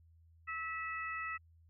harmonic tone, 650 Hz, E5, 24 cents flat, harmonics 2 / 3 / 4, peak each -41 / -41 / -46 dBFS, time 0.47-1.38 s, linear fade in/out 20 ms, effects added 82 Hz sine -61 dBFS peak until 1.69 s

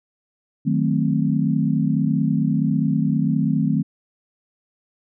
sine chord, D# diminished seventh, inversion none, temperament equal, 155.56 / 185 / 220 / 261.6 Hz, D#3 / F#3 / A3 / C4, 0 / 0 / 0 / 0 cents, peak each -21 / -24 / -22 / -23 dBFS, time 0.65-3.83 s, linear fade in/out 20 ms, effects none

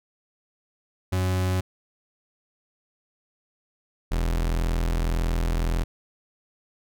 40% pulse tone pair in turn, 92.5 / 41.77 Hz, F#2 / E1, 0 / +24 cents, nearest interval octave + major second, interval 1376 cents, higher first, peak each -21 dBFS, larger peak neither, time 1.12-1.61 / 4.11-5.84 s, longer second, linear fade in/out 10 ms, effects none

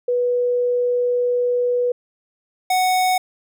sine / square tone pair in turn, 490 / 740.3 Hz, B4 / F#5, -14 / +1 cents, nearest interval perfect fifth, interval 715 cents, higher second, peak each -16 dBFS, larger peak neither, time 0.08-1.92 / 2.7-3.18 s, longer first, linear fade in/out 5 ms, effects none

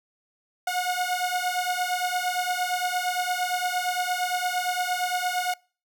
sawtooth beating tone pair, 720 / 728.7 Hz, F#5 / F#5, -47 / -27 cents, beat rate 8.7 Hz, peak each -24 dBFS, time 0.67-5.54 s, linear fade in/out 5 ms, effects noise-tail reverb RT60 0.4 s tail -26 dB re dry

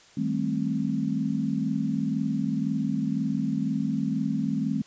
sine chord, A half-diminished seventh, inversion second, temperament just, 158.4 / 198 / 220 / 264 Hz, Eb3 / G3 / A3 / C4, +31 / +18 / 0 / +16 cents, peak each -31 / -30 / -29 / -29 dBFS, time 0.17-4.82 s, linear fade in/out 5 ms, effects white hiss -54 dBFS RMS until 4.86 s + resampled to 16000 Hz

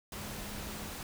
sine tone in noise, 207.7 Hz, G#3, in tune, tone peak -47 dBFS, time 0.16-0.89 s, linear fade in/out 2 ms, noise pink, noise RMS -42 dBFS, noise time 0.12-1.03 s, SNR -8 dB, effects none

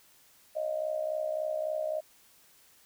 sine tone with amplitude modulation, 622.3 Hz, D#5, in tune, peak -26 dBFS, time 0.55-2.01 s, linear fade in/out 20 ms, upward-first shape sine, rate 63.6 Hz, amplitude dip 75%, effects white hiss -61 dBFS RMS until 2.85 s

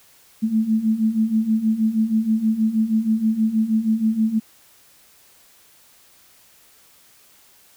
sine beating tone pair, 216.3 / 222.6 Hz, A3 / A3, -29 / +20 cents, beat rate 6.3 Hz, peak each -22 / -18 dBFS, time 0.42-4.4 s, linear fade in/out 20 ms, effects white hiss -53 dBFS RMS until 7.76 s

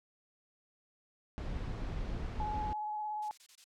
brown noise, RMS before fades -38 dBFS, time 1.38-2.73 s, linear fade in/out 0 ms
sine tone with vibrato, 848 Hz, G#5, 36 cents sharp, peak -35 dBFS, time 2.4-3.31 s, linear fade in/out 0 ms, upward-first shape sine, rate 17 Hz, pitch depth 17 cents each way
violet noise bursts, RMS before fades -44 dBFS, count 5, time 3.22-3.643 s, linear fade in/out 5 ms, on 67 ms, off 22 ms
effects low-pass 5000 Hz 12 dB/octave

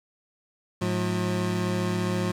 25% pulse tone pair together, 107.1 / 179.29 Hz, A2 / F3, -46 / +46 cents, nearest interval major sixth, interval 892 cents, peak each -25 / -23 dBFS, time 0.81-2.32 s, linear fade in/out 10 ms, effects low-pass 10000 Hz 12 dB/octave + 8-bit

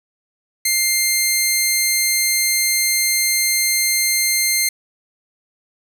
10% pulse tone, 2100 Hz, C7, 6 cents sharp, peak -6 dBFS, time 0.65-4.69 s, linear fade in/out 5 ms, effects none

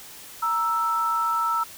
sine tone pair together, 934 / 1320.9 Hz, A#5 / E6, +3 / +3 cents, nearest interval tritone, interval 600 cents, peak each -27 / -22 dBFS, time 0.42-1.64 s, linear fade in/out 10 ms, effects white hiss -43 dBFS RMS until 1.77 s

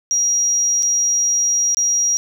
sine tone with dropouts, 5720 Hz, F8, 41 cents sharp, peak -14 dBFS, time 0.11-2.17 s, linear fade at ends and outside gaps 0 ms, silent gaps 0.825-0.83 / 1.746-1.77 s, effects 7-bit

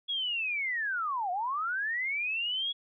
sine linear two-way sweep, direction down then up, 3371 to 694 to 3371 Hz, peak -29 dBFS, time 0.08-2.73 s, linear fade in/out 20 ms, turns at 1.31 s, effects none

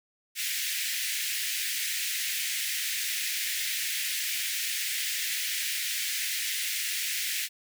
pink high-pass noise, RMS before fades -31 dBFS, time 0.35-7.49 s, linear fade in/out 50 ms, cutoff 1800 Hz, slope 48 dB/octave, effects none

